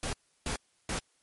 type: noise bursts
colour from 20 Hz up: pink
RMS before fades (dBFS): -33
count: 3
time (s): 0.03-0.99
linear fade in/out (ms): 2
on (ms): 100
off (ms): 330
effects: white hiss -70 dBFS RMS until 1.22 s + MP3 48 kbps